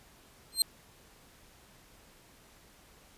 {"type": "tone with exponential growth", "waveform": "25% pulse", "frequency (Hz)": 4168, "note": "C8", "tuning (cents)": -7, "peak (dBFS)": -14, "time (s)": [0.52, 0.62], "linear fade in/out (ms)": 2, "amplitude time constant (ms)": 21, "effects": ["pink hiss -59 dBFS RMS until 3.17 s", "resampled to 32000 Hz"]}